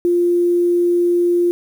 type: tone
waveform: sine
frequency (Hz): 349.2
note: F4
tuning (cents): 0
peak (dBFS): -12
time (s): 0.05-1.51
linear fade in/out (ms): 0
effects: 7-bit